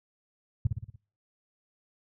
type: tone with echo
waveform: sine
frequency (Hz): 107.1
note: A2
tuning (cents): -46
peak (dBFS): -19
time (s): 0.65-0.67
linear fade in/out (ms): 5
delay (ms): 58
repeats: 5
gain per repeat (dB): -5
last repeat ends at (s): 0.96
effects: noise-tail reverb RT60 0.4 s tail -24 dB re dry